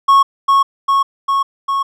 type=tone with echo; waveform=triangle; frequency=1100 Hz; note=C#6; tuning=14 cents flat; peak=-4 dBFS; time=0.08-0.23 s; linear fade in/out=10 ms; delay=400 ms; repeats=4; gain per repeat=-2 dB; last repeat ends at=1.83 s; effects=none